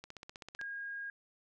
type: click train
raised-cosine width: 0.2 ms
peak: -29 dBFS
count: 10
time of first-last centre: 0.04-0.613 s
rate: 15.7 Hz
type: tone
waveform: sine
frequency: 1629 Hz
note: G#6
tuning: 34 cents flat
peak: -39 dBFS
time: 0.59-1.1 s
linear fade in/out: 2 ms
effects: none